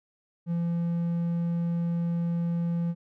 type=tone; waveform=triangle; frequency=170.2 Hz; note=F3; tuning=44 cents flat; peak=-23 dBFS; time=0.46-2.95 s; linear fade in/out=50 ms; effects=none